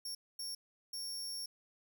sawtooth tone bursts at uneven times, 5500 Hz, F8, 27 cents flat, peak -37 dBFS, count 3, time 0.05-0.15 / 0.39-0.55 / 0.93-1.46 s, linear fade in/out 5 ms, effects 11-bit

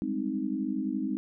sine chord, Ab major seventh, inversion third, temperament equal, 196 / 207.7 / 261.6 / 311.1 Hz, G3 / Ab3 / C4 / Eb4, 0 / 0 / 0 / 0 cents, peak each -38 / -34 / -32 / -33 dBFS, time 0.02-1.17 s, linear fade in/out 0 ms, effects none

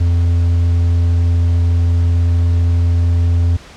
triangle tone, 85.6 Hz, F2, 34 cents flat, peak -8 dBFS, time 0-3.57 s, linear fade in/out 10 ms, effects pink hiss -38 dBFS RMS until 3.76 s + low-pass 6000 Hz 12 dB/octave

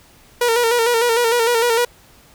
sawtooth tone with vibrato, 469.5 Hz, A#4, 12 cents sharp, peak -10 dBFS, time 0.41-1.85 s, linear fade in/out 5 ms, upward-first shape square, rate 6.6 Hz, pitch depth 51 cents each way, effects pink hiss -49 dBFS RMS until 2.34 s

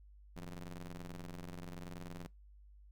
sawtooth ring-modulated tone, 89.2 Hz, F2, 37 cents sharp, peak -38 dBFS, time 0.36-2.27 s, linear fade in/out 5 ms, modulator 78.8 Hz, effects noise-tail reverb RT60 0.2 s tail -23 dB re dry + added 50 Hz sine -56 dBFS peak until 2.91 s

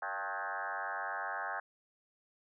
sine tone with frequency modulation, 1174.7 Hz, D6, in tune, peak -35 dBFS, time 0.02-1.6 s, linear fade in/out 5 ms, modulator 95.8 Hz, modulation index 5.4, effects none

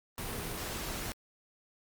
sine tone in noise, 411.6 Hz, G#4, 16 cents flat, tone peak -48 dBFS, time 0.26-0.56 s, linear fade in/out 0 ms, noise pink, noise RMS -38 dBFS, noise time 0.18-1.12 s, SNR -13 dB, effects Opus 32 kbps

